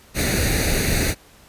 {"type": "noise with comb filter", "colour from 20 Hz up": "pink", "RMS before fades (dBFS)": -20, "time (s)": [0.14, 1.15], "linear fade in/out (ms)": 50, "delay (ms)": 0.47, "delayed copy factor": 0.75, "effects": ["pink hiss -50 dBFS RMS until 1.48 s", "resampled to 32000 Hz"]}